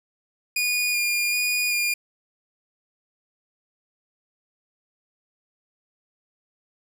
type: tone with vibrato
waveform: sawtooth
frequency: 2435 Hz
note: D#7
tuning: 38 cents flat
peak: -18 dBFS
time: 0.56-1.94 s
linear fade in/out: 5 ms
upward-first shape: square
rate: 1.3 Hz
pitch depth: 13 cents each way
effects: none